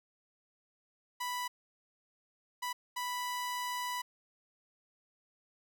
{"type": "tone bursts at uneven times", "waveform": "sawtooth", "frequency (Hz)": 987.8, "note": "B5", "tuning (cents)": 0, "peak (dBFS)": -31, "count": 3, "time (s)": [[1.2, 1.48], [2.62, 2.73], [2.96, 4.02]], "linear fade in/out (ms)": 10, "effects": []}